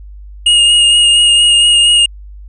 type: tone with vibrato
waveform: square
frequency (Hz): 2855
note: F7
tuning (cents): +37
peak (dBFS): -6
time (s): 0.46-2.06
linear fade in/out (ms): 5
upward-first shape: sine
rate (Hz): 4.3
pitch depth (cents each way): 15
effects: added 50 Hz sine -29 dBFS peak until 2.48 s + resampled to 22050 Hz